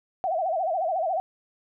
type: tone with vibrato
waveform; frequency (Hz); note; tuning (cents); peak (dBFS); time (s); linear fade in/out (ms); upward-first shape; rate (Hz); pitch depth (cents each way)
sine; 698.5; F5; 0; -23; 0.24-1.2; 0; sine; 14; 180
effects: none